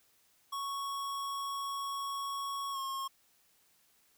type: tone with pitch glide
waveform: square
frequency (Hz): 1108.7 to 1080.3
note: C#6 to C#6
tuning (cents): 0 to -45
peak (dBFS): -36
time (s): 0.52-3.08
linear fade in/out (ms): 10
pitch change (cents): -45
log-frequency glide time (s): 2.72-2.78
effects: white hiss -69 dBFS RMS until 4.17 s